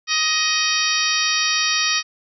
harmonic tone with a mistuned harmonic, 626 Hz, D#5, 10 cents sharp, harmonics 2 / 3 / 4 / 5 / 6 / 7 / 8 / 9, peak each -27 / -25 / -24 / -27 / -26 / -25 / -27 / -24 dBFS, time 0.07-2.03 s, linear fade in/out 50 ms, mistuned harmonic 7, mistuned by +58 cents, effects none

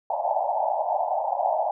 pink band-pass noise, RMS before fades -25 dBFS, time 0.1-1.71 s, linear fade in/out 2 ms, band 600 to 900 Hz, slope 96 dB/octave, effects none

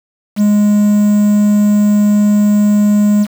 triangle tone with quantisation, 207.7 Hz, G#3, in tune, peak -5 dBFS, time 0.36-3.27 s, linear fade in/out 50 ms, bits 5, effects none

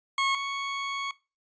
20% pulse tone pair in turn, 1093 / 1108.3 Hz, C#6 / C#6, -25 / -1 cents, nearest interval unison, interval 24 cents, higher second, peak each -19 / -25 dBFS, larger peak first, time 0.18-0.35 / 0.35-1.11 s, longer second, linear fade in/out 2 ms, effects noise-tail reverb RT60 0.3 s tail -21 dB re dry + resampled to 16000 Hz

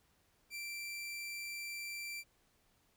sawtooth tone, 2349 Hz, D7, in tune, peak -38 dBFS, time 0.5-2.24 s, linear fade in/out 50 ms, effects pink hiss -73 dBFS RMS until 2.96 s

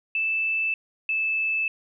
sine tone pair in turn, 2637 / 2624 Hz, E7 / E7, 0 / -9 cents, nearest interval unison, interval 9 cents, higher first, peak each -22 dBFS, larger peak neither, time 0.15-0.74 / 1.09-1.68 s, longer neither, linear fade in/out 2 ms, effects none

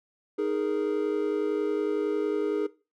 triangle chord, D# suspended fourth, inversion none, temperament equal, 311.1 / 415.3 / 466.2 Hz, D#4 / G#4 / A#4, 0 / 0 / 0 cents, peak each -29 / -25 / -30 dBFS, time 0.38-2.67 s, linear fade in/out 10 ms, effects noise-tail reverb RT60 0.3 s tail -19 dB re dry

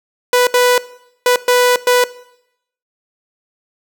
sawtooth tone bursts at uneven times, 493.9 Hz, B4, in tune, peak -5 dBFS, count 5, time 0.33-0.47 / 0.54-0.78 / 1.26-1.36 / 1.48-1.76 / 1.87-2.04 s, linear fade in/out 2 ms, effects noise-tail reverb RT60 0.8 s tail -19 dB re dry

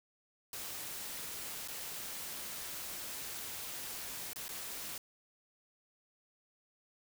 white noise with dropouts, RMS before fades -43 dBFS, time 0.53-4.98 s, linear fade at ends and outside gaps 2 ms, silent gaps 1.677-1.683 / 4.333-4.359 / 4.482-4.49 s, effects none

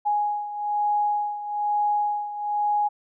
sine beating tone pair, 830.6 / 831.7 Hz, G#5 / G#5, 0 / +2 cents, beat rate 1.1 Hz, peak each -23 / -28 dBFS, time 0.05-2.89 s, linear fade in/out 20 ms, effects none

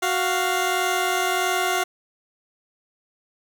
15% pulse tone pair together, 370 / 698.5 Hz, F#4 / F5, 0 / 0 cents, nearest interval major seventh, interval 1100 cents, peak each -17 dBFS, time 0.02-1.84 s, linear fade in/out 10 ms, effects none

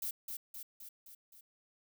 violet noise with echo, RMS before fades -38 dBFS, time 0.02-0.11 s, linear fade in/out 5 ms, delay 260 ms, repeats 5, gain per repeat -4 dB, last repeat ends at 1.41 s, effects none

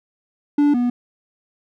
triangle tone pair in turn, 290.8 / 243.7 Hz, D4 / B3, -17 / -23 cents, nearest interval minor third, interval 306 cents, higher first, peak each -10 / -14 dBFS, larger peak first, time 0.58-0.74 / 0.74-0.9 s, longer neither, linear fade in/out 5 ms, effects none

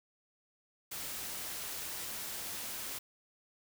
white noise, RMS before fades -41 dBFS, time 0.91-2.99 s, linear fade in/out 10 ms, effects none

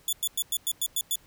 10% pulse tone bursts, 3455 Hz, A7, 32 cents flat, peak -17 dBFS, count 8, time 0.08-1.157 s, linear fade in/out 2 ms, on 48 ms, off 99 ms, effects pink hiss -59 dBFS RMS until 1.26 s

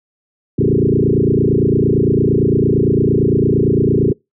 sine tone with frequency modulation, 261.6 Hz, C4, in tune, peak -10 dBFS, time 0.58-4.13 s, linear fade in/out 10 ms, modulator 28.8 Hz, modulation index 5.8, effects noise-tail reverb RT60 0.2 s tail -26 dB re dry

